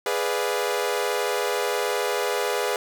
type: chord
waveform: sawtooth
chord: G# diminished seventh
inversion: none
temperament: equal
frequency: 415.3 / 493.9 / 587.3 / 698.5 Hz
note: G#4 / B4 / D5 / F5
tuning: 0 / 0 / 0 / 0 cents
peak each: -23 / -23 / -27 / -29 dBFS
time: 0.06-2.76 s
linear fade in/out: 2 ms
effects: none